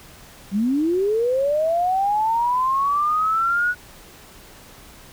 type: linear sweep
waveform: sine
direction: up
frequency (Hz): 185 to 1476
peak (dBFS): -17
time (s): 0.51-3.75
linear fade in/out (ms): 50
effects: pink hiss -45 dBFS RMS until 5.12 s